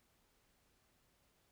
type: silence
effects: pink hiss -75 dBFS RMS until 1.51 s